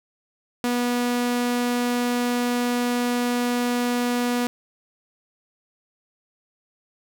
sawtooth tone, 243.4 Hz, B3, 25 cents flat, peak -17 dBFS, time 0.64-4.47 s, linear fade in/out 0 ms, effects none

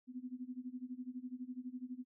sine tone with tremolo, 251.6 Hz, B3, 32 cents sharp, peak -39 dBFS, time 0.07-2.05 s, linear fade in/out 50 ms, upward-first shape sine, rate 12 Hz, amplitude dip 90%, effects none

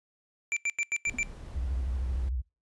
square tone bursts, 2349 Hz, D7, in tune, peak -27 dBFS, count 6, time 0.52-1.23 s, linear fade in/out 0 ms, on 45 ms, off 88 ms
brown noise, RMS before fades -43 dBFS, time 1.07-2.29 s, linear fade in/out 2 ms
triangle tone with exponential decay, 246.1 Hz, B3, 6 cents flat, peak -34 dBFS, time 1.14-1.24 s, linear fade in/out 2 ms, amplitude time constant 21 ms
sine tone with vibrato, 63.7 Hz, C2, 46 cents flat, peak -28 dBFS, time 1.55-2.42 s, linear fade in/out 20 ms, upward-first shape sine, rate 13 Hz, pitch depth 170 cents each way
effects noise-tail reverb RT60 0.3 s tail -26 dB re dry + resampled to 24000 Hz

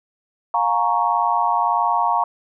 sine chord, Bb minor seventh, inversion second, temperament equal with one note detuned, 709.4 / 830.6 / 932.3 / 1108.7 Hz, F5 / Ab5 / Bb5 / Db6, +27 / 0 / 0 / 0 cents, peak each -22 / -25 / -19 / -22 dBFS, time 0.54-2.24 s, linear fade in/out 2 ms, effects none

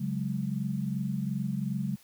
sine chord, C# suspended fourth, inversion none, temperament equal, 138.59 / 185 / 207.7 Hz, C#3 / F#3 / G#3, 0 / 0 / 0 cents, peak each -33 dBFS, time 0-1.96 s, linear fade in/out 10 ms, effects white hiss -59 dBFS RMS until 2.03 s

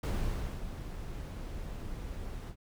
brown noise with ADSR envelope, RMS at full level -30 dBFS, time 0.03-2.56 s, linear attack 6 ms, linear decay 580 ms, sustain -10 dB, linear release 79 ms, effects none

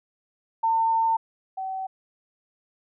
sine tone pair in turn, 903 / 762.2 Hz, A5 / G5, +45 / -49 cents, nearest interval minor third, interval 294 cents, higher first, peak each -19 / -28 dBFS, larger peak first, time 0.63-1.17 / 1.57-1.87 s, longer first, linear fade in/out 10 ms, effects none

